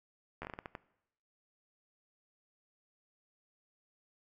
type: slowing click train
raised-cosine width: 0.5 ms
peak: -26 dBFS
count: 9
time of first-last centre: 0.42-0.752 s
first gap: 12 ms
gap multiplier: 1.34
effects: noise-tail reverb RT60 0.8 s tail -19 dB re dry